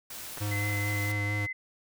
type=noise; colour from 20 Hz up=white; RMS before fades=-41 dBFS; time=0.1-1.12 s; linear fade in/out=5 ms
type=clicks; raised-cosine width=0.5 ms; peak=-25 dBFS; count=2; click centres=0.374 / 0.381 s
type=tone with vibrato; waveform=square; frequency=103 Hz; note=G#2; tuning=14 cents flat; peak=-30 dBFS; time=0.4-1.47 s; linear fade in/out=20 ms; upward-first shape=sine; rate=4.5 Hz; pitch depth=17 cents each way
type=tone; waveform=sine; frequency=2046 Hz; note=C7; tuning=39 cents flat; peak=-32 dBFS; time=0.51-1.53 s; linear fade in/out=10 ms
effects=none